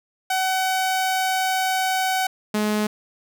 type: tone pair in turn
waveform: sawtooth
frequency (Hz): 754 / 211.6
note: F#5 / G#3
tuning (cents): +32 / +33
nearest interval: octave + minor seventh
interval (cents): 2199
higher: first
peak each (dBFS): -16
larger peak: neither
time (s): 0.3-2.27 / 2.54-2.87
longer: first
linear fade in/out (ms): 5
effects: none